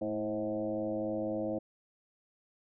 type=tone with frequency modulation; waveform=sine; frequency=427.3 Hz; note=G#4; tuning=49 cents sharp; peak=-31 dBFS; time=0.01-1.59 s; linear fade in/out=10 ms; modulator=104 Hz; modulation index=2.2; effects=none